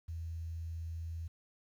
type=tone with quantisation; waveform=sine; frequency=82.41 Hz; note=E2; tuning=in tune; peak=-38 dBFS; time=0.08-1.28 s; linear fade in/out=10 ms; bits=11; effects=none